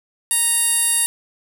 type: tone with band-pass filter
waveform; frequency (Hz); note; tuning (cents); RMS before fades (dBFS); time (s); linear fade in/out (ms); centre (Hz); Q
15% pulse; 932.3; A#5; 0; -18; 0.31-1.06; 0; 11000; 3.5
effects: none